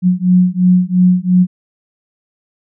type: beating tone pair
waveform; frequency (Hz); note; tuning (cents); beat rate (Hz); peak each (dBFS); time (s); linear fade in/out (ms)
sine; 180 / 182.9; F#3 / F#3; -47 / -20; 2.9; -11; 0.02-1.47; 50
effects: none